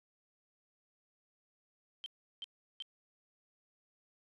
sine tone bursts, 3136 Hz, G7, in tune, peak -40 dBFS, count 3, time 2.04-2.823 s, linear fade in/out 0 ms, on 21 ms, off 360 ms, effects resampled to 24000 Hz

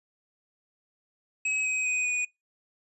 square tone with pitch steps, 2554 / 2526 / 2499 / 2471 Hz, D#7 / D#7 / D#7 / D#7, +45 / +26 / +7 / -13 cents, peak -26 dBFS, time 1.45-2.25 s, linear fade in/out 5 ms, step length 200 ms, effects noise-tail reverb RT60 0.2 s tail -26 dB re dry + resampled to 24000 Hz

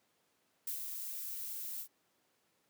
violet noise with ADSR envelope, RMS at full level -38 dBFS, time 0.67-1.88 s, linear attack 3 ms, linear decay 110 ms, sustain -4 dB, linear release 74 ms, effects pink hiss -75 dBFS RMS until 2.69 s + high-pass 200 Hz 12 dB/octave

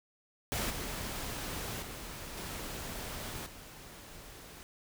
pink noise with level steps, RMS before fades -34 / -39 / -44 / -41 / -50 dBFS, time 0.52-4.63 s, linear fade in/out 0 ms, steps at 0.7 / 1.82 / 2.37 / 3.46 s, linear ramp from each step 5 ms, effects none

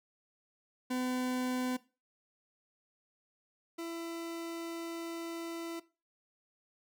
40% pulse tone pair in turn, 252.9 / 334.2 Hz, B3 / E4, +41 / +24 cents, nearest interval perfect fourth, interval 483 cents, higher second, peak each -31 / -37 dBFS, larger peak first, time 0.9-1.77 / 3.78-5.8 s, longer second, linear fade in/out 10 ms, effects noise-tail reverb RT60 0.3 s tail -18 dB re dry

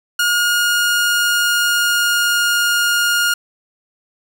sawtooth tone with pitch glide, 1430 to 1420.1 Hz, F6 to F6, +41 to +29 cents, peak -10 dBFS, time 0.19-3.34 s, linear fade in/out 5 ms, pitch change -12 cents, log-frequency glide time 0.43-2.64 s, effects none

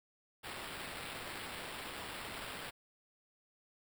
violet noise with sample-and-hold, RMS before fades -45 dBFS, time 0.43-2.71 s, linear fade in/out 20 ms, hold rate 6300 Hz, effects none

